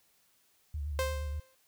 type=tone with vibrato; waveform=sine; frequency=73.42 Hz; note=D2; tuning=in tune; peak=-33 dBFS; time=0.74-1.4 s; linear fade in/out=5 ms; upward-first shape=square; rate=8.5 Hz; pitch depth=57 cents each way
type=tone with exponential decay; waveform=sawtooth; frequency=523.3 Hz; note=C5; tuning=in tune; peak=-24 dBFS; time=0.99-1.55 s; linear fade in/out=0 ms; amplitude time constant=120 ms
effects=white hiss -69 dBFS RMS until 1.67 s